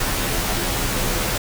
pink noise with comb filter, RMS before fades -22 dBFS, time 0-1.38 s, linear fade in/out 5 ms, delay 13 ms, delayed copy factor -0.8, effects none

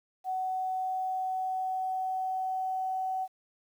sine tone with pitch glide, 749 to 754.2 Hz, F#5 to F#5, +21 to +33 cents, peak -29 dBFS, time 0.24-3.28 s, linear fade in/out 50 ms, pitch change +12 cents, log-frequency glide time 0.55-3.09 s, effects 10-bit

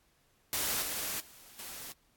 white noise with level steps, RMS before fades -32 / -36 / -55 / -44 dBFS, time 0.53-1.92 s, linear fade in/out 0 ms, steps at 0.82 / 1.2 / 1.59 s, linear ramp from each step 2 ms, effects pink hiss -70 dBFS RMS until 2.16 s + AAC 64 kbps

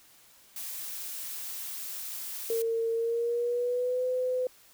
blue noise, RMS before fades -38 dBFS, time 0.56-2.62 s, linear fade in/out 2 ms
sine tone with pitch glide, 456.4 to 506.4 Hz, A#4 to B4, -37 to +43 cents, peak -26 dBFS, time 2.5-4.47 s, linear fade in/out 2 ms, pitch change +180 cents, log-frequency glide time 2.93-4.05 s
effects white hiss -58 dBFS RMS until 4.73 s

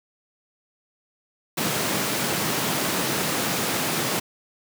pink high-pass noise, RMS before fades -25 dBFS, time 1.57-4.2 s, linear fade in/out 10 ms, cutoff 130 Hz, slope 24 dB/octave, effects none

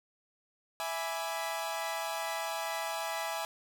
sawtooth chord, E dominant seventh, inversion none, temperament equal, 659.3 / 830.6 / 987.8 / 1174.7 Hz, E5 / G#5 / B5 / D6, 0 / 0 / 0 / 0 cents, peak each -34 / -34 / -37 / -40 dBFS, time 0.8-3.45 s, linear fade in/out 0 ms, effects none

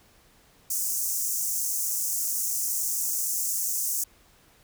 pink high-pass noise, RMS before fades -28 dBFS, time 0.7-4.04 s, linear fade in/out 5 ms, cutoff 6000 Hz, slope 48 dB/octave, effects pink hiss -59 dBFS RMS until 4.63 s

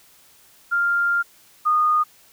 sine tone pair in turn, 1396.9 / 1228.9 Hz, F6 / D#6, 0 / -22 cents, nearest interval major second, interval 222 cents, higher first, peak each -17 / -15 dBFS, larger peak second, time 0.71-1.23 / 1.65-2.04 s, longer first, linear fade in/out 20 ms, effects white hiss -53 dBFS RMS until 2.32 s

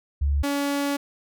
sine / sawtooth tone pair in turn, 71.1 / 283.3 Hz, C#2 / C#4, +45 / +38 cents, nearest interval 2 octaves, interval 2393 cents, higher second, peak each -19 dBFS, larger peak neither, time 0.21-0.43 / 0.43-0.97 s, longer second, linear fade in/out 10 ms, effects none

